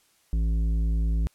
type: tone with tanh clipping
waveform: sine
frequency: 55 Hz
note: A1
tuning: in tune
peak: -23 dBFS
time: 0.33-1.27 s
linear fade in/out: 0 ms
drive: 10 dB
effects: white hiss -64 dBFS RMS until 1.34 s + low-pass 12000 Hz 12 dB/octave